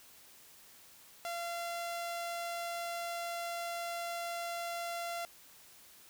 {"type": "tone", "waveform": "sawtooth", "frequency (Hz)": 686, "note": "F5", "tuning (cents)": -31, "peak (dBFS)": -33, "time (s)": [1.25, 5.25], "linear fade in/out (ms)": 0, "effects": ["white hiss -58 dBFS RMS until 6.09 s"]}